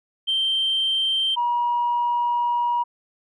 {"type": "tone pair in turn", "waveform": "sine", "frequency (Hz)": [3136, 958.5], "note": ["G7", "A#5"], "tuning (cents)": [0, 48], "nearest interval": "octave + major sixth", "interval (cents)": 2052, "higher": "first", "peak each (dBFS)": -18, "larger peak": "neither", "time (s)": [[0.27, 1.36], [1.36, 2.84]], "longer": "second", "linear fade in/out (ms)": 20, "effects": ["tanh soft clip ceiling -15 dBFS"]}